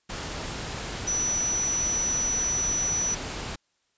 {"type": "tone in noise", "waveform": "sine", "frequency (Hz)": 5920, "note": "F#8", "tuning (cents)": 0, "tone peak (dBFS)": -24, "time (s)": [1.07, 3.15], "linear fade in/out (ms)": 10, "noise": "pink", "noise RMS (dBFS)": -34, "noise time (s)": [0.09, 3.56], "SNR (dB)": 7, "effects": ["white hiss -72 dBFS RMS until 3.97 s", "resampled to 16000 Hz"]}